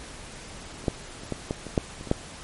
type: clicks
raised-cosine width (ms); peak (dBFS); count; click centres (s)
2; -27 / -9 / -27 / -14 / -13 / -22 / -7 / -25 / -25 / -7; 10; 0.841 / 0.882 / 1.235 / 1.323 / 1.509 / 1.667 / 1.778 / 2.011 / 2.073 / 2.114
effects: pink hiss -42 dBFS RMS until 2.43 s + MP3 48 kbps